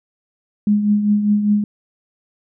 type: tone with tremolo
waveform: sine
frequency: 207.7 Hz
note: G#3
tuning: in tune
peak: -10 dBFS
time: 0.67-1.64 s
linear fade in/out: 2 ms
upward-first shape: triangle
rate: 5 Hz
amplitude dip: 60%
effects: none